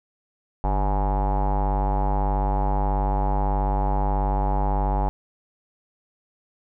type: tone with low-pass filter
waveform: square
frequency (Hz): 49.2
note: G1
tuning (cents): +7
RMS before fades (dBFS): -22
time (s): 0.64-5.09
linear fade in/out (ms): 0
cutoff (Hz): 850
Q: 7.8
effects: none